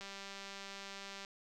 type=click train; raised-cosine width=0.2 ms; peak=-30 dBFS; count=245; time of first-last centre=0.01-1.249 s; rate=197 Hz; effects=12-bit